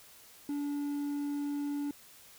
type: tone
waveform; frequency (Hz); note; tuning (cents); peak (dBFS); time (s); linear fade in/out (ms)
triangle; 288.1; D4; -33; -30; 0.49-1.91; 2
effects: white hiss -56 dBFS RMS until 2.38 s